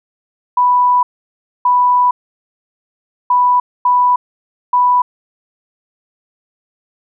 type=tone bursts at uneven times; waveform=sine; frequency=987.8 Hz; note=B5; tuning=in tune; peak=-8 dBFS; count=5; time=0.57-1.03 / 1.65-2.11 / 3.3-3.6 / 3.85-4.16 / 4.73-5.02 s; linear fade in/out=5 ms; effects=none